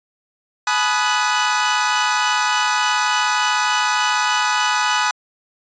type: chord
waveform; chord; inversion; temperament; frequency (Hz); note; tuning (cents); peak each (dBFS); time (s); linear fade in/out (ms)
sawtooth; G# minor seventh; none; equal with one note detuned; 849.5 / 987.8 / 1244.5 / 1480; G#5 / B5 / D#6 / F#6; +39 / 0 / 0 / 0; -18; 0.67-5.11; 2
effects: resampled to 16000 Hz